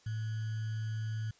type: tone with sample-and-hold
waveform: sine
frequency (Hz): 110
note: A2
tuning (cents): 0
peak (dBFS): -33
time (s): 0.06-1.31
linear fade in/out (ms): 5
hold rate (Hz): 1575
effects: white hiss -64 dBFS RMS until 1.39 s + resampled to 16000 Hz